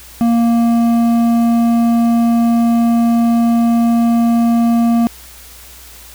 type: tone with hard clipping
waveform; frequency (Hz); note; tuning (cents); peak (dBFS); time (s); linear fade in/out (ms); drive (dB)
sine; 233.1; A#3; 0; -11; 0.21-5.07; 0; 8
effects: added 60 Hz sine -41 dBFS peak until 6.14 s + white hiss -38 dBFS RMS until 6.14 s